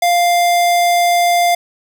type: tone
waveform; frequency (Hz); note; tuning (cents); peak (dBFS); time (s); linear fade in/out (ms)
square; 698.5; F5; 0; -11; 0.02-1.55; 5
effects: none